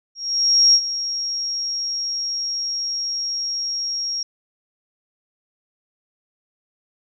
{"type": "tone with ADSR envelope", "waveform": "sine", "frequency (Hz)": 5588, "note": "F8", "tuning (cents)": 0, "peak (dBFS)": -9, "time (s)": [0.15, 4.23], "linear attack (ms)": 590, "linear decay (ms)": 61, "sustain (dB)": -13, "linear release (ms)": 3, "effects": []}